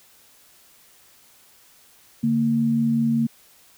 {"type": "tone pair together", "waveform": "sine", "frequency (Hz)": [144.89, 230], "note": ["D3", "A#3"], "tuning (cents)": [-23, -23], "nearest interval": "minor sixth", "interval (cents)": 800, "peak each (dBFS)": [-26, -18], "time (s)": [2.23, 3.27], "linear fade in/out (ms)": 10, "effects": ["white hiss -54 dBFS RMS until 3.77 s"]}